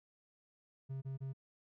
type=tone bursts; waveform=triangle; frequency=134.3 Hz; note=C3; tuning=46 cents sharp; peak=-37 dBFS; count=3; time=0.89-1.334 s; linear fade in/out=20 ms; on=130 ms; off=27 ms; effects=none